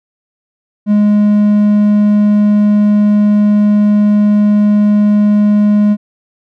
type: tone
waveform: triangle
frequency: 208 Hz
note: G#3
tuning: 3 cents sharp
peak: -4 dBFS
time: 0.86-5.97 s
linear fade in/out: 50 ms
effects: none